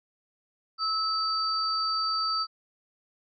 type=tone pair together; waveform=sine; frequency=1299 / 4629 Hz; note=E6 / D8; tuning=-26 / -26 cents; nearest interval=octave + minor seventh; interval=2200 cents; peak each=-28 dBFS; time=0.78-2.47 s; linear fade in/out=50 ms; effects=none